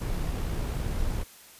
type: noise with amplitude modulation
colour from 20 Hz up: brown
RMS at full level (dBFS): -28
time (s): 0-1.24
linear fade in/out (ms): 20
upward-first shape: sine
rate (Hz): 62.7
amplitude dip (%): 30
effects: white hiss -51 dBFS RMS until 1.59 s + resampled to 32000 Hz